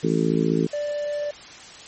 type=harmonic tone; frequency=55.2 Hz; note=A1; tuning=6 cents sharp; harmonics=3 / 4 / 5 / 6 / 7 / 8; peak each=-23 / -26 / -25 / -27 / -26 / -27 dBFS; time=0.03-0.67 s; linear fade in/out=10 ms
type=tone; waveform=triangle; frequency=587.3 Hz; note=D5; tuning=in tune; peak=-22 dBFS; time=0.73-1.31 s; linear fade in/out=5 ms
effects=white hiss -42 dBFS RMS until 1.87 s + MP3 32 kbps